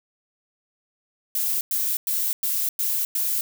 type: noise bursts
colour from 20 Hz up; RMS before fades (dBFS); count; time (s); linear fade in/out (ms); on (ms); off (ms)
violet; -24; 6; 1.35-3.41; 2; 260; 100
effects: none